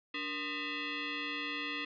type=tone with frequency modulation; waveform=sine; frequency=291.3 Hz; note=D4; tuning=14 cents flat; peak=-35 dBFS; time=0.14-1.85 s; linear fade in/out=5 ms; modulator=763 Hz; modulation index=4.3; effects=resampled to 11025 Hz